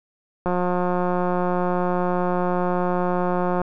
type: click train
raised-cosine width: 1 ms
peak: -10 dBFS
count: 566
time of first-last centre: 0.46-3.616 s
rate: 179 Hz
effects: none

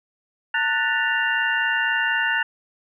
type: tone cluster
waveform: sine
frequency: 900 / 1475 / 1774 / 1898 / 2789 Hz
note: A5 / F#6 / A6 / A#6 / F7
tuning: +39 / -6 / +14 / +31 / -3 cents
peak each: -28 / -23 / -23 / -32 / -28 dBFS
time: 0.54-2.43 s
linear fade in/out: 5 ms
effects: none

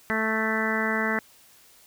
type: harmonic tone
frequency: 220 Hz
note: A3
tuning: in tune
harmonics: 1 / 2 / 3 / 4 / 5 / 6 / 7 / 8 / 9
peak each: -29 / -32 / -34 / -35 / -35 / -34 / -32 / -30 / -30 dBFS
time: 0.1-1.19 s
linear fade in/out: 0 ms
effects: white hiss -55 dBFS RMS until 1.86 s

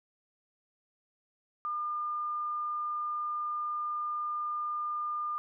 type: tone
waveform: sine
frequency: 1206 Hz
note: D6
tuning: 46 cents sharp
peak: -31 dBFS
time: 1.65-5.38 s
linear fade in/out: 0 ms
effects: none

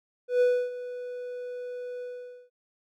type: tone with ADSR envelope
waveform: triangle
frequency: 493.9 Hz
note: B4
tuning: in tune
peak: -16 dBFS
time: 0.28-2.5 s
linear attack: 130 ms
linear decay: 290 ms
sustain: -16 dB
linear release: 480 ms
effects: none

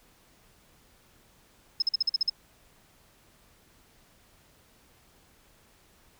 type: tone bursts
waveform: sine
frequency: 5160 Hz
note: E8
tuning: 38 cents flat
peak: -21 dBFS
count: 8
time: 1.8-2.298 s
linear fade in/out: 5 ms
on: 22 ms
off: 46 ms
effects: pink hiss -61 dBFS RMS until 6.19 s

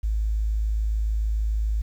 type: tone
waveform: sine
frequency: 53.5 Hz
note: A1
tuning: 48 cents flat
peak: -21 dBFS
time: 0.03-1.82 s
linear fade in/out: 10 ms
effects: 9-bit

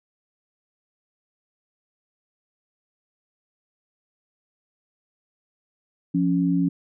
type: tone pair together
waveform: sine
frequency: 174.61 / 278.1 Hz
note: F3 / C#4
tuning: 0 / +6 cents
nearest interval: minor sixth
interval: 806 cents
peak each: -21 dBFS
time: 6.14-6.69 s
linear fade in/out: 10 ms
effects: none

